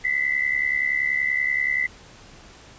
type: tone pair together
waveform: sine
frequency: 1975.5 / 2046 Hz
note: B6 / C7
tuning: 0 / -39 cents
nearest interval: minor second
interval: 61 cents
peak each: -23 dBFS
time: 0.04-1.87 s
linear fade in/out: 10 ms
effects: pink hiss -47 dBFS RMS until 2.78 s + resampled to 16000 Hz